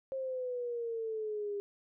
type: exponential sweep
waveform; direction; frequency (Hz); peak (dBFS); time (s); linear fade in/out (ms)
sine; down; 536 to 402.5; -34; 0.12-1.6; 0
effects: none